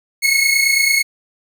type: tone pair together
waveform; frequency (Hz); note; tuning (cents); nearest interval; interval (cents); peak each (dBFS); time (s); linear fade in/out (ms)
sawtooth; 2171 / 2200; C#7 / C#7; -37 / -14; unison; 23; -12; 0.22-1.03; 20
effects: none